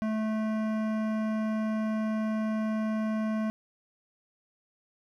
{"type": "tone with hard clipping", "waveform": "sine", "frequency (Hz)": 217.7, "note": "A3", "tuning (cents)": -18, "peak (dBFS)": -29, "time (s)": [0.02, 3.5], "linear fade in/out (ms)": 0, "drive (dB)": 15, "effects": []}